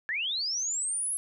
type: linear sweep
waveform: sine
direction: up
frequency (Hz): 1661.2 to 10980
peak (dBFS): -28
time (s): 0.09-1.17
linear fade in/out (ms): 0
effects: none